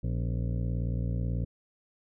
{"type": "harmonic tone with a mistuned harmonic", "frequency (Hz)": 58.27, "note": "A#1", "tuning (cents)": 0, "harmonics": [1, 2, 3, 4, 5, 7, 8, 9, 10], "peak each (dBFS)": [-31, -31, -36, -44, -46, -51, -50, -49, -56], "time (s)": [0.03, 1.45], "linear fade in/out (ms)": 10, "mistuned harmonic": 4, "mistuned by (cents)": 110, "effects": []}